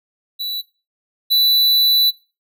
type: tone pair in turn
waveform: square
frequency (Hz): 3951 / 3970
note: B7 / B7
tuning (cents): 0 / +8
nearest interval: unison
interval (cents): 8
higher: second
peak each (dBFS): -22 / -13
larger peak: second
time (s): 0.39-0.62 / 1.3-2.11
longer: second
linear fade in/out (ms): 20
effects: noise-tail reverb RT60 0.3 s tail -18 dB re dry